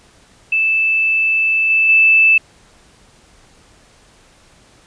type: tone with level steps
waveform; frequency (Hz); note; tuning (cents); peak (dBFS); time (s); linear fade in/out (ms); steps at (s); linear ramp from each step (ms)
sine; 2635; E7; -1; -12 / -10 / -7; 0.52-2.38; 5; 1.7 / 1.89; 2
effects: pink hiss -49 dBFS RMS until 4.86 s + resampled to 22050 Hz